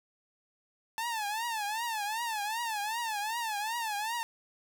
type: tone with vibrato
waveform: sawtooth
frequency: 880 Hz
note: A5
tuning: in tune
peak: -28 dBFS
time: 0.98-4.23 s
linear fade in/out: 0 ms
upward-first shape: triangle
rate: 2.6 Hz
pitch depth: 160 cents each way
effects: 10-bit